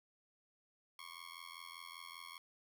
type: tone with amplitude modulation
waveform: 15% pulse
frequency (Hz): 1093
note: C#6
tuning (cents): -25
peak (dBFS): -39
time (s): 0.99-2.38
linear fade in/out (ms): 2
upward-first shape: sine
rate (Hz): 85.1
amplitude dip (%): 100
effects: 12-bit